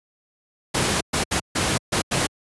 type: noise bursts at uneven times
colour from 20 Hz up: pink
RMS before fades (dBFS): -21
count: 6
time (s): 0.74-1.01 / 1.13-1.24 / 1.31-1.4 / 1.55-1.78 / 1.92-2.02 / 2.11-2.27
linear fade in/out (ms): 10
effects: high-pass 80 Hz 12 dB/octave + resampled to 24000 Hz